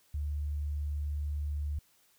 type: tone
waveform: sine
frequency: 73.42 Hz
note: D2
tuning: in tune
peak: -31 dBFS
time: 0.14-1.79 s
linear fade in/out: 5 ms
effects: white hiss -67 dBFS RMS until 2.18 s